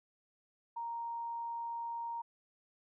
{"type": "tone", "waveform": "sine", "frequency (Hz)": 932.3, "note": "A#5", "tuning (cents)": 0, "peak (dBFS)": -37, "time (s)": [0.76, 2.22], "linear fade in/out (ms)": 10, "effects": []}